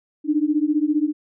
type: beating tone pair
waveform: sine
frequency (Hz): 293.7 / 308.7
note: D4 / D#4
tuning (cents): 0 / -14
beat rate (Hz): 15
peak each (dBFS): -20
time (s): 0.24-1.13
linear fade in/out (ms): 50
effects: none